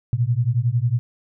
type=beating tone pair; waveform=sine; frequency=114.6 / 125.6 Hz; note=A#2 / B2; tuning=-29 / +30 cents; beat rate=11 Hz; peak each=-20 dBFS; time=0.13-0.99 s; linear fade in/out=0 ms; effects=none